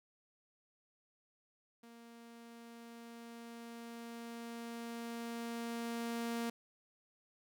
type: tone with level ramp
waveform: sawtooth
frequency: 233.1 Hz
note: A#3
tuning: in tune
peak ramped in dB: -51 to -32 dBFS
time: 1.83-6.5 s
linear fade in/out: 5 ms
effects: none

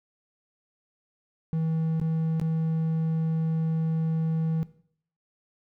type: tone with dropouts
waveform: triangle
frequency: 161.1 Hz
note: E3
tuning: 39 cents flat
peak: -22 dBFS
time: 1.53-4.63 s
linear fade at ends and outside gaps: 0 ms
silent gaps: 1.999-2.014 / 2.398-2.414 s
effects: noise-tail reverb RT60 0.6 s tail -17 dB re dry

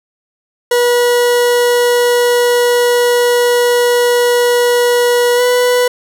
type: tone with pitch glide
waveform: 40% pulse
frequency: 484.3 to 493.3 Hz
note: B4 to B4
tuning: -34 to -2 cents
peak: -8 dBFS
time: 0.71-5.88 s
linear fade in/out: 5 ms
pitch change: +32 cents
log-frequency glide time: 5.36-5.41 s
effects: none

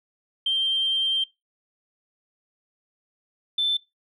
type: tone pair in turn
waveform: sine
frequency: 3155 / 3534 Hz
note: G7 / A7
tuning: +10 / +7 cents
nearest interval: major second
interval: 197 cents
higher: second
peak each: -19 dBFS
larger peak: neither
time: 0.46-1.24 / 3.58-3.77 s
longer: first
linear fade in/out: 5 ms
effects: noise-tail reverb RT60 0.2 s tail -20 dB re dry + tanh soft clip ceiling -15 dBFS

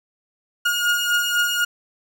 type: beating tone pair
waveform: 30% pulse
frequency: 1428 / 1432 Hz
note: F6 / F6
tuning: +38 / +43 cents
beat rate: 4 Hz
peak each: -21 / -17 dBFS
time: 0.65-1.65 s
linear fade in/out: 10 ms
effects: none

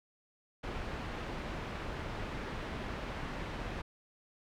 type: low-pass noise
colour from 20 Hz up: pink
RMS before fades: -40 dBFS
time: 0.63-3.82 s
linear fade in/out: 10 ms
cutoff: 2500 Hz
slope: 12 dB/octave
effects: none

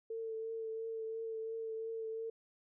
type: tone with vibrato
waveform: sine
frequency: 447.9 Hz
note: A4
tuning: 31 cents sharp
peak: -38 dBFS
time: 0.1-2.3 s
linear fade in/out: 5 ms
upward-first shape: triangle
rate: 2.9 Hz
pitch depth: 22 cents each way
effects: none

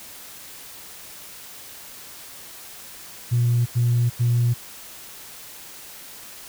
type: tone bursts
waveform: sine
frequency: 120 Hz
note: B2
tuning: 49 cents flat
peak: -15 dBFS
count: 3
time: 3.31-4.542 s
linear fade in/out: 20 ms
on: 350 ms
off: 91 ms
effects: tanh soft clip ceiling -13 dBFS + white hiss -41 dBFS RMS until 6.48 s

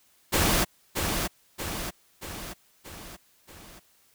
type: noise with echo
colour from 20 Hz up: pink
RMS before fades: -23 dBFS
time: 0.32-0.65 s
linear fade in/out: 20 ms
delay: 630 ms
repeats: 5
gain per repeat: -5 dB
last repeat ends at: 3.8 s
effects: white hiss -63 dBFS RMS until 4.14 s

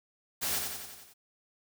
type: noise with echo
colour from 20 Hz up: white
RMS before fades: -32 dBFS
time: 0.41-0.6 s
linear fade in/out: 20 ms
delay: 90 ms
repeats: 6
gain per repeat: -4 dB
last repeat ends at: 1.14 s
effects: none

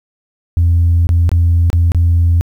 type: tone with dropouts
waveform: sine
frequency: 85 Hz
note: F2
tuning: 46 cents flat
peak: -6 dBFS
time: 0.57-2.41 s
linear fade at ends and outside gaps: 0 ms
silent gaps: 1.07-1.091 / 1.292-1.316 / 1.701-1.73 / 1.919-1.947 s
effects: tanh soft clip ceiling -5 dBFS + 8-bit

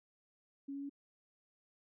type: tone with pitch steps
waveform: sine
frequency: 277.6 / 279.5 / 281.5 Hz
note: C#4 / C#4 / C#4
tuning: +3 / +14 / +27 cents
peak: -40 dBFS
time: 0.68-0.896 s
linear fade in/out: 10 ms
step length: 72 ms
effects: none

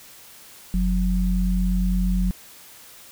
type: tone pair together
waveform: sine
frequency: 45.58 / 182.3 Hz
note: F#1 / F#3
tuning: -25 / -25 cents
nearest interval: 2 octaves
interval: 2400 cents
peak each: -20 / -22 dBFS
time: 0.74-2.31 s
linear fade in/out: 0 ms
effects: white hiss -46 dBFS RMS until 3.11 s

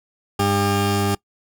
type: tone pair together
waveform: 20% pulse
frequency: 100.2 / 401.1 Hz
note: G2 / G4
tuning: +38 / +40 cents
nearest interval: 2 octaves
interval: 2402 cents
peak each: -15 dBFS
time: 0.39-1.15 s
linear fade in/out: 5 ms
effects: noise-tail reverb RT60 0.1 s tail -23 dB re dry

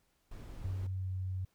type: noise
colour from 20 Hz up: brown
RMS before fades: -46 dBFS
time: 0.31-0.87 s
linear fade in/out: 5 ms
type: tone with pitch glide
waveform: sine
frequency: 94.2 to 93.33 Hz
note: F#2 to F#2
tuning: +32 to +15 cents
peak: -34 dBFS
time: 0.64-1.45 s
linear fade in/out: 5 ms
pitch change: -17 cents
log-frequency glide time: 0.95-1.09 s
effects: pink hiss -75 dBFS RMS until 1.54 s

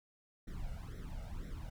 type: noise with flanger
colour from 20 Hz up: brown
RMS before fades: -43 dBFS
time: 0.47-1.7 s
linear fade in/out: 10 ms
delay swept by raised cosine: 0.52 to 1.44 ms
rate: 2 Hz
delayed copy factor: +1
effects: none

